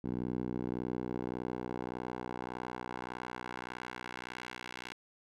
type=tone with band-pass filter sweep; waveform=10% pulse; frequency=61.7 Hz; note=B1; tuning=1 cent flat; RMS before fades=-40 dBFS; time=0.04-4.93 s; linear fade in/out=5 ms; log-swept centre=250 to 2500 Hz; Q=0.98; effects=none